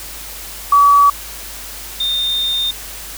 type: tone pair in turn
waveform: sine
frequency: 1142 / 3639 Hz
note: D6 / A#7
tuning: -49 / -42 cents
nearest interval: octave + minor sixth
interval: 2007 cents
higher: second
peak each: -6 / -15 dBFS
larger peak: first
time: 0.72-1.1 / 2-2.71 s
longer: second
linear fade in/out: 5 ms
effects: added 50 Hz sine -37 dBFS peak until 3.17 s + white hiss -31 dBFS RMS until 3.17 s